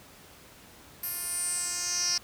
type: tone with band-pass filter sweep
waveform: 10% pulse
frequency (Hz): 353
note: F4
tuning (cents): +19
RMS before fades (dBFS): -31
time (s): 1.03-2.18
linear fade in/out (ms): 5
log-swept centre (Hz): 12000 to 5300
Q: 6
effects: pink hiss -52 dBFS RMS until 2.23 s + high-pass 60 Hz 12 dB/octave